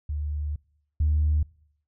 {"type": "tone pair in turn", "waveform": "sine", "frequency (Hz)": [74.2, 75.72], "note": ["D2", "D#2"], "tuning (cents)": [18, -47], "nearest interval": "unison", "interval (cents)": 35, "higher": "second", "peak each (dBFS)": [-26, -18], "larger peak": "second", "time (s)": [[0.09, 0.56], [1, 1.43]], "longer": "first", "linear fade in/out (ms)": 5, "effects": ["noise-tail reverb RT60 0.7 s tail -25 dB re dry", "tanh soft clip ceiling -15 dBFS"]}